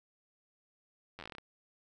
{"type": "slowing click train", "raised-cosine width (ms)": 0.3, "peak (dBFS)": -29, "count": 11, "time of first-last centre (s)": [1.19, 1.383], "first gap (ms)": 10, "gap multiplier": 1.14, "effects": []}